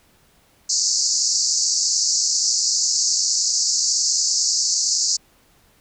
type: band-pass noise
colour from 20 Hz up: white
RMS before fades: -20 dBFS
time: 0.69-5.17 s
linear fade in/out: 10 ms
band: 4500 to 7300 Hz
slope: 96 dB/octave
effects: pink hiss -57 dBFS RMS until 5.8 s